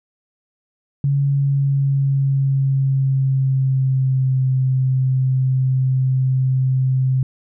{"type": "tone with pitch glide", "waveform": "sine", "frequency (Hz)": [140, 130.62], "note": ["C#3", "C3"], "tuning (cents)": [18, -3], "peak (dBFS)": -14, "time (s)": [1.04, 7.23], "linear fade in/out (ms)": 2, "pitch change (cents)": -121, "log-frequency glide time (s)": [1.22, 4.46], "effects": []}